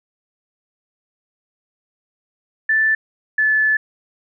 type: tone pair in turn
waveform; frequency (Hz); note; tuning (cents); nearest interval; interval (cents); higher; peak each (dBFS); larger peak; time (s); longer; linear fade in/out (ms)
sine; 1760 / 1734.8; A6 / A6; 0 / -25; unison; 25; first; -13; neither; 2.69-2.95 / 3.38-3.77; second; 5
effects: none